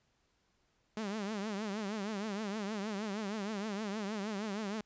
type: tone with vibrato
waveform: sawtooth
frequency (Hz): 207.7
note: G#3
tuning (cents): 0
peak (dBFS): -32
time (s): 0.97-4.81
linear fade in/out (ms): 2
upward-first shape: triangle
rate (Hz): 6.4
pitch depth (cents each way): 150
effects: pink hiss -75 dBFS RMS until 4.85 s + resampled to 16000 Hz